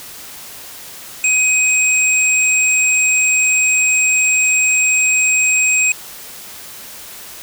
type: tone pair together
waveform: sine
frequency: 2521 / 7554 Hz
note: D#7 / A#8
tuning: +22 / +22 cents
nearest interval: octave + perfect fifth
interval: 1900 cents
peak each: -13 / -15 dBFS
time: 1.24-5.92 s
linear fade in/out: 2 ms
effects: white hiss -34 dBFS RMS until 7.42 s